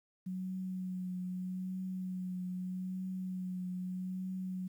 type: tone with vibrato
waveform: sine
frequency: 184.4 Hz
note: F#3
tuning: 6 cents flat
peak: -36 dBFS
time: 0.26-4.68 s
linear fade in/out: 10 ms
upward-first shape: triangle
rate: 0.8 Hz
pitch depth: 25 cents each way
effects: 11-bit